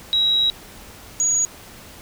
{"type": "tone pair in turn", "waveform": "sine", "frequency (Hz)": [3857, 6737], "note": ["B7", "G#8"], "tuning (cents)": [-42, 24], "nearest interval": "minor seventh", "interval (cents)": 966, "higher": "second", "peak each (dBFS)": [-15, -16], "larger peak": "first", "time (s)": [[0.13, 0.5], [1.2, 1.45]], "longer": "first", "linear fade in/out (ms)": 0, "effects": ["pink hiss -42 dBFS RMS until 2.01 s"]}